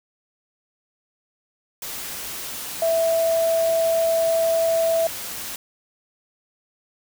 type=tone in noise; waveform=sine; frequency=659.3 Hz; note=E5; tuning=in tune; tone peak=-17 dBFS; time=2.82-5.07 s; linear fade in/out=2 ms; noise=white; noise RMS=-32 dBFS; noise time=1.82-5.56 s; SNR=+12 dB; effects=none